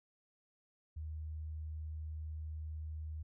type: tone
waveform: sine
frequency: 77.8 Hz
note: D#2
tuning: in tune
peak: -40 dBFS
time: 0.96-3.23 s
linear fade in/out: 10 ms
effects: none